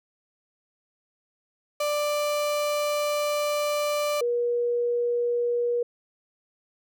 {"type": "tone pair in turn", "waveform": ["35% pulse", "sine"], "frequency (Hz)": [590, 479.4], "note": ["D5", "A#4"], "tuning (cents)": [8, 48], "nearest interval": "major third", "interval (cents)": 360, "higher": "first", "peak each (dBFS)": -22, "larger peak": "neither", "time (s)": [[1.8, 4.21], [4.21, 5.83]], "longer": "first", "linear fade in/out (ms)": 5, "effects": []}